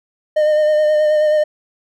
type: tone with vibrato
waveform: triangle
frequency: 609 Hz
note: D#5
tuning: 37 cents flat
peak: -9 dBFS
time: 0.36-1.44 s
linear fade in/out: 10 ms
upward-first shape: sine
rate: 9.4 Hz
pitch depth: 22 cents each way
effects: none